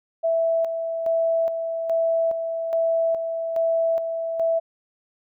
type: tone with tremolo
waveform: sine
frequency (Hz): 659.3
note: E5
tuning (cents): 0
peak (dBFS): -18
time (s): 0.23-4.6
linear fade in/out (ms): 20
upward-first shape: square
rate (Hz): 1.2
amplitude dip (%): 50
effects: none